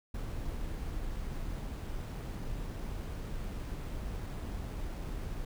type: noise with sample-and-hold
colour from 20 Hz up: brown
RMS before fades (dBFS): -38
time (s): 0.14-5.45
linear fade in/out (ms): 5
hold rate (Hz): 11025
effects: none